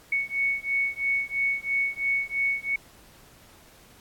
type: beating tone pair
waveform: sine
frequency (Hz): 2217 / 2220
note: C#7 / C#7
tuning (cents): 0 / +2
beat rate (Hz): 3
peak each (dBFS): -27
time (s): 0.12-2.76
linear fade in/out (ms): 5
effects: pink hiss -54 dBFS RMS until 4 s + AAC 64 kbps